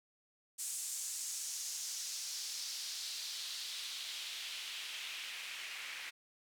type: noise with band-pass filter sweep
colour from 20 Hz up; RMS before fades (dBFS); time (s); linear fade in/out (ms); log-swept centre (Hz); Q
white; -43; 0.58-6.11; 20; 8100 to 2200; 2
effects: none